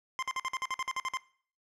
25% pulse tone bursts, 1046.5 Hz, C6, in tune, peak -27 dBFS, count 12, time 0.19-1.171 s, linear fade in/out 0 ms, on 35 ms, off 51 ms, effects noise-tail reverb RT60 0.5 s tail -20 dB re dry + low-pass 7000 Hz 12 dB/octave

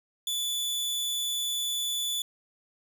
sawtooth tone, 3470 Hz, A7, 25 cents flat, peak -25 dBFS, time 0.27-2.22 s, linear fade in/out 2 ms, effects 9-bit

